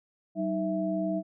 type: tone cluster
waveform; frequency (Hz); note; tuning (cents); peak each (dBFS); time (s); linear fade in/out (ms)
sine; 189.8 / 312.2 / 660; F#3 / D#4 / E5; +44 / +6 / +2; -31; 0.35-1.23; 50
effects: none